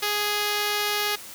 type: tone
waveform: 5% pulse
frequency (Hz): 415.3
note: G#4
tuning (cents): 0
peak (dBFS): -12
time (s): 0.02-1.16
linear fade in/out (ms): 10
effects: white hiss -41 dBFS RMS until 1.34 s + high-pass 60 Hz 12 dB/octave